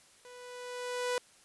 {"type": "tone with level ramp", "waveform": "sawtooth", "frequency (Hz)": 493.9, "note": "B4", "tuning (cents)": 0, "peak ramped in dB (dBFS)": [-46, -25], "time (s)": [0.25, 1.18], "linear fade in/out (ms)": 0, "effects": ["white hiss -61 dBFS RMS until 1.44 s", "resampled to 24000 Hz"]}